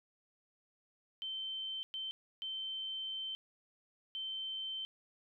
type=tone bursts at uneven times; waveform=sine; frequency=3098 Hz; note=G7; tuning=21 cents flat; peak=-38 dBFS; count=4; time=1.22-1.83 / 1.94-2.11 / 2.42-3.35 / 4.15-4.85 s; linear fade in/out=0 ms; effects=none